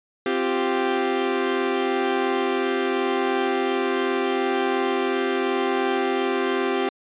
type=chord; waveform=sawtooth; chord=C suspended fourth; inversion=none; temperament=equal; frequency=261.6 / 349.2 / 392 Hz; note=C4 / F4 / G4; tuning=0 / 0 / 0 cents; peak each=-23 / -23 / -19 dBFS; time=0.26-6.89 s; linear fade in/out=2 ms; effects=resampled to 8000 Hz